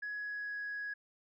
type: tone with pitch glide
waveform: sine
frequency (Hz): 1678 to 1666.4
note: G#6 to G#6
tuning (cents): +17 to +5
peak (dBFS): -36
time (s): 0.02-0.94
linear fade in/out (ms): 10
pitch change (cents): -12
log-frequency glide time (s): 0.17-0.58
effects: tanh soft clip ceiling -34 dBFS